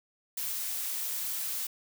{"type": "noise", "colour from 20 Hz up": "blue", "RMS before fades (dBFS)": -34, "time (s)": [0.37, 1.67], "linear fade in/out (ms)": 5, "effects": []}